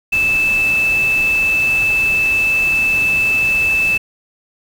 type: tone in noise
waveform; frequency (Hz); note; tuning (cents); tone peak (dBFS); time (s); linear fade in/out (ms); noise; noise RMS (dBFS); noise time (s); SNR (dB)
sine; 2630; E7; -5; -12; 0.12-3.98; 10; pink; -29; 0.12-3.98; +14
effects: none